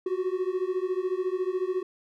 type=beating tone pair; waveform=triangle; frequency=363.3 / 377.3 Hz; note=F#4 / F#4; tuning=-32 / +34 cents; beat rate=14 Hz; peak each=-27 dBFS; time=0.06-1.83 s; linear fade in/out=5 ms; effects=none